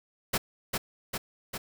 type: noise with echo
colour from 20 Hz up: pink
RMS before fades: -27 dBFS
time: 0.33-0.38 s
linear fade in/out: 10 ms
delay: 400 ms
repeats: 3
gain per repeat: -3 dB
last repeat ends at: 1.58 s
effects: none